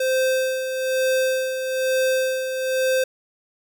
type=tone with tremolo; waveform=square; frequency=520 Hz; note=C5; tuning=11 cents flat; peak=-18 dBFS; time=0-3.04 s; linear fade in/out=5 ms; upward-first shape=sine; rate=1.1 Hz; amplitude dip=55%; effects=none